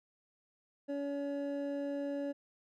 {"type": "tone pair together", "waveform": "triangle", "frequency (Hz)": [283.1, 565.8], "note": ["C#4", "C#5"], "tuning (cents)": [37, 35], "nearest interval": "octave", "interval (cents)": 1198, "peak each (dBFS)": [-35, -36], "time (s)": [0.88, 2.33], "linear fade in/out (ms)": 20, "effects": []}